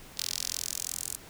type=tone with high-pass filter sweep; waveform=10% pulse; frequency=42.94 Hz; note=F1; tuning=29 cents flat; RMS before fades=-35 dBFS; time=0.17-1.16 s; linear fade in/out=10 ms; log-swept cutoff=4500 to 8100 Hz; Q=1.8; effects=pink hiss -50 dBFS RMS until 1.29 s